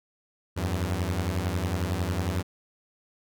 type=beating tone pair; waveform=sawtooth; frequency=84.1 / 95.1 Hz; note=E2 / F#2; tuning=+35 / +48 cents; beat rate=11 Hz; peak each=-25 dBFS; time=0.56-2.43 s; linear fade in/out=20 ms; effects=none